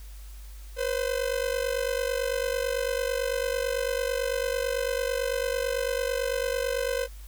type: ring-modulated tone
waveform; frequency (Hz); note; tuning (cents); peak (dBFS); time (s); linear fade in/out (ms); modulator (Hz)
45% pulse; 511; C5; -41; -23; 0.76-7.08; 50; 24.5
effects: added 50 Hz sine -40 dBFS peak until 7.27 s + white hiss -54 dBFS RMS until 7.27 s